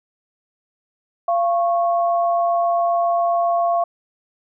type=tone pair together; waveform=sine; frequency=688 / 1099.4 Hz; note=F5 / C#6; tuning=-26 / -15 cents; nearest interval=minor sixth; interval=811 cents; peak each=-16 / -24 dBFS; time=1.28-3.84 s; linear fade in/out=5 ms; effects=none